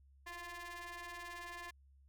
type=ring-modulated tone; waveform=sawtooth; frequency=345.2 Hz; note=F4; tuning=20 cents flat; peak=-39 dBFS; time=0.26-1.71 s; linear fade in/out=10 ms; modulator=1390 Hz; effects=added 68 Hz sine -62 dBFS peak until 2.08 s